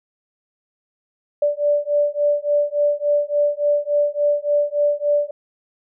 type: beating tone pair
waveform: sine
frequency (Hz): 583 / 586.5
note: D5 / D5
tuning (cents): -13 / -2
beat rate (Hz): 3.5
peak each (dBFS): -19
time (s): 1.42-5.31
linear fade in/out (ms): 5
effects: none